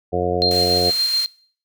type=harmonic tone; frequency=89.1 Hz; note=F2; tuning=35 cents sharp; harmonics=1 / 2 / 3 / 4 / 5 / 6 / 7 / 8; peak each=-27 / -28 / -32 / -26 / -22 / -25 / -30 / -25 dBFS; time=0.12-0.91 s; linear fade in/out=20 ms
type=tone with tremolo; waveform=sine; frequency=4186 Hz; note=C8; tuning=in tune; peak=-15 dBFS; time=0.42-1.26 s; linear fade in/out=0 ms; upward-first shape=square; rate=7 Hz; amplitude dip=30%
type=band-pass noise; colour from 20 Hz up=white; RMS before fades=-33 dBFS; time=0.51-1.25 s; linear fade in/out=0 ms; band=1400 to 12000 Hz; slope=12 dB/octave
effects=noise-tail reverb RT60 0.5 s tail -22 dB re dry